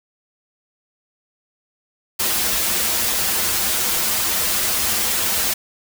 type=noise with comb filter; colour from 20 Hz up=white; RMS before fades=-20 dBFS; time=2.19-5.54 s; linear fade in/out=10 ms; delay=7.1 ms; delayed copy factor=-0.9; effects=none